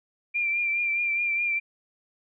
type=tone with vibrato; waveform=sine; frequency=2376 Hz; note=D7; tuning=20 cents sharp; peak=-23 dBFS; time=0.34-1.6 s; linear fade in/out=20 ms; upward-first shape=triangle; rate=4.8 Hz; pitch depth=41 cents each way; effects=none